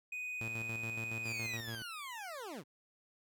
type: tone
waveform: triangle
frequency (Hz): 2491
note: D#7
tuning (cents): +1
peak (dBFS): -37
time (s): 0.12-1.57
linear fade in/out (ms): 5
type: tone with tremolo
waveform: sawtooth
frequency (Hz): 114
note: A#2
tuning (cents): -38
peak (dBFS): -37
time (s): 0.41-1.82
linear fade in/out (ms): 0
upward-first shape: square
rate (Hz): 7.1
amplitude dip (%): 55
type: linear sweep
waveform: 20% pulse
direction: down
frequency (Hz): 2479 to 110.8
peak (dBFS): -38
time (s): 1.23-2.64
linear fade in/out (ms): 50
effects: none